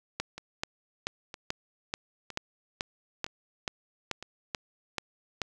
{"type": "two click trains", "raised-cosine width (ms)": 0.2, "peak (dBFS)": [-13, -23], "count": [13, 5], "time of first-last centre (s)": [[0.2, 5.417], [0.38, 4.226]], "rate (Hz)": [2.3, 1.04], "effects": []}